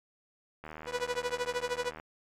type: click train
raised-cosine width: 0.5 ms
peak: -28 dBFS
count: 107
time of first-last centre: 0.64-1.999 s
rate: 78 Hz
type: tone with tremolo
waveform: sawtooth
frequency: 491.3 Hz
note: B4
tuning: 9 cents flat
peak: -23 dBFS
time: 0.86-1.93 s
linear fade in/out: 50 ms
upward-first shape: triangle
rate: 13 Hz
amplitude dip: 100%
effects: low-pass 8000 Hz 12 dB/octave + MP3 96 kbps